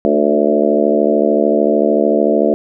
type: harmonic tone with a mistuned harmonic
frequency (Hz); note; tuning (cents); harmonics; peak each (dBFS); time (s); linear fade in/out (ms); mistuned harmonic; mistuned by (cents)
73.42; D2; 0; 3 / 4 / 5 / 6 / 7 / 8 / 9; -18 / -18 / -18 / -18 / -18 / -18 / -18; 0.05-2.54; 0; 5; -24
effects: none